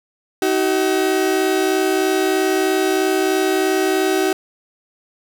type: tone pair together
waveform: 35% pulse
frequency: 316.3 / 379.4 Hz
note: D#4 / F#4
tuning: +29 / +43 cents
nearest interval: minor third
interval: 314 cents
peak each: -19 / -15 dBFS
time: 0.42-4.33 s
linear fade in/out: 2 ms
effects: none